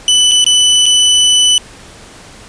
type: tone with dropouts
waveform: sawtooth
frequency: 2989 Hz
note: F#7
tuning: 17 cents sharp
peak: -3 dBFS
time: 0.08-1.58 s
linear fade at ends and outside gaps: 1 ms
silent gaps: 0.313-0.317 / 0.443-0.464 / 0.858-0.863 s
effects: pink hiss -36 dBFS RMS until 2.48 s + resampled to 22050 Hz